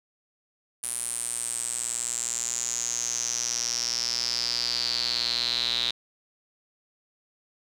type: tone with band-pass filter sweep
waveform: square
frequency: 59.7 Hz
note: A#1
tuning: 42 cents sharp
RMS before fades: -29 dBFS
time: 0.83-5.91 s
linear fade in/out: 5 ms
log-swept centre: 9700 to 3800 Hz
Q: 9.5
effects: none